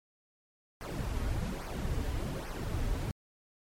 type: noise with flanger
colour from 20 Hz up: brown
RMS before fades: -34 dBFS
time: 0.81-3.11 s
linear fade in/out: 0 ms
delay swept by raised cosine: 0.26 to 5.96 ms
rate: 1.2 Hz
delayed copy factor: -0.7
effects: MP3 64 kbps